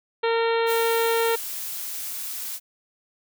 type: harmonic tone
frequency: 458.7 Hz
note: A#4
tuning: 28 cents flat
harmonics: 1 / 2 / 3 / 4 / 5 / 6 / 7 / 8 / 9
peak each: -21 / -27 / -31 / -33 / -35 / -37 / -38 / -39 / -40 dBFS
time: 0.23-1.36 s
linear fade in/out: 10 ms
type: noise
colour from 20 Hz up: blue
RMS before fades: -32 dBFS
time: 0.66-2.6 s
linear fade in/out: 50 ms
effects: none